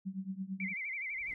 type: tone with tremolo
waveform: sine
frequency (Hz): 190.9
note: G3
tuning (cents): -46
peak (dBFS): -33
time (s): 0.05-0.74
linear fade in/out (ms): 20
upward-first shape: triangle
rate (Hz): 8.9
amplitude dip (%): 95
type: tone with vibrato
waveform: sine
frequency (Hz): 2187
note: C#7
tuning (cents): -24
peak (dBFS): -36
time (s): 0.6-1.34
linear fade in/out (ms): 2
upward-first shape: sine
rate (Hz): 12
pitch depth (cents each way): 130
type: noise with exponential growth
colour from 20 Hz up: brown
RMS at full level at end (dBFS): -49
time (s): 0.99-1.34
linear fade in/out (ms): 5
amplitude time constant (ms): 74
effects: none